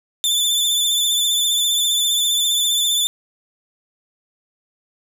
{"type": "tone with vibrato", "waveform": "sawtooth", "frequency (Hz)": 3520, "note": "A7", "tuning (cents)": 0, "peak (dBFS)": -13, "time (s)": [0.24, 3.07], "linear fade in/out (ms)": 0, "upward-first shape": "sine", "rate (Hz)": 15, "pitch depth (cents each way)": 39, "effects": []}